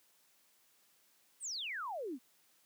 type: exponential sweep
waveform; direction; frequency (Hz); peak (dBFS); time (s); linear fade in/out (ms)
sine; down; 9280 to 230; -38; 1.4-2.19; 50
effects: white hiss -70 dBFS RMS until 2.65 s + high-pass 150 Hz 12 dB/octave